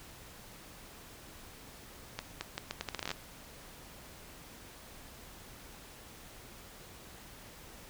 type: accelerating click train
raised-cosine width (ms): 0.2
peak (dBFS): -18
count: 14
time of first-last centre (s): 2.19-3.115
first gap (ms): 220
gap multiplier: 0.77
effects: pink hiss -52 dBFS RMS until 7.89 s